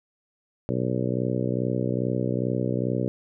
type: harmonic tone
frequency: 62.4 Hz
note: B1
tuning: 19 cents sharp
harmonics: 2 / 3 / 4 / 5 / 6 / 7 / 8 / 9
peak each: -28 / -30 / -31 / -32 / -33 / -33 / -34 / -35 dBFS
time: 0.69-3.08 s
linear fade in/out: 0 ms
effects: none